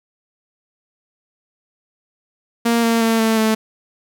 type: tone with pitch steps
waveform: sawtooth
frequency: 233.1 / 229.6 / 226.2 / 222.8 / 219.5 Hz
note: A#3 / A#3 / A3 / A3 / A3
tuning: 0 / -26 / +48 / +22 / -4 cents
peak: -10 dBFS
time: 2.65-3.55 s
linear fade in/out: 10 ms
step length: 180 ms
effects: none